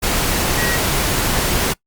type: tone in noise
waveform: sine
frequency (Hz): 1909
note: A#6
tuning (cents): +41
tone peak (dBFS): -22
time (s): 0.57-0.78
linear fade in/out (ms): 20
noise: pink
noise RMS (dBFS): -18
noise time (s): 0.02-1.74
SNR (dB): -7
effects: noise-tail reverb RT60 0.1 s tail -22 dB re dry + Opus 48 kbps